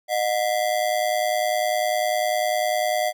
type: ring-modulated tone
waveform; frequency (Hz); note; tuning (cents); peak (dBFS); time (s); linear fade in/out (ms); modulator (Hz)
square; 670; E5; +28; -18; 0.08-3.13; 50; 55
effects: none